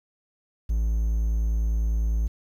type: tone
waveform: triangle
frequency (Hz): 55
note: A1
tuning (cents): 0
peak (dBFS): -19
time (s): 0.69-2.28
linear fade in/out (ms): 10
effects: 9-bit